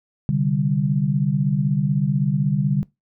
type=chord; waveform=sine; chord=C suspended second; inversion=none; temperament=equal; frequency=130.81 / 146.83 / 196 Hz; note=C3 / D3 / G3; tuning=0 / 0 / 0 cents; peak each=-24 / -19 / -23 dBFS; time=0.29-2.83 s; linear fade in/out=0 ms; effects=noise-tail reverb RT60 0.2 s tail -22 dB re dry